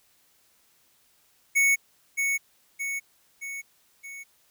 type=tone with echo; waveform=square; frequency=2217 Hz; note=C#7; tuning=in tune; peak=-19 dBFS; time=1.55-1.76 s; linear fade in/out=20 ms; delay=620 ms; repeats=4; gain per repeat=-5 dB; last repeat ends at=4.24 s; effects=white hiss -64 dBFS RMS until 4.5 s